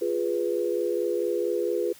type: chord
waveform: sine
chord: F diminished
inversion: none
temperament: equal with one note detuned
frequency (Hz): 349.2 / 413.6 / 493.9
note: F4 / Ab4 / Cb5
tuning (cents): 0 / -7 / 0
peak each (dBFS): -28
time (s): 0.01-1.93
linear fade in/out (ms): 10
effects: white hiss -51 dBFS RMS until 1.99 s